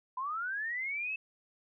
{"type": "linear sweep", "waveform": "sine", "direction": "up", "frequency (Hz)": [987.8, 2640], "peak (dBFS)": -33, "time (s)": [0.17, 1.16], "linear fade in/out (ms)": 5, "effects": []}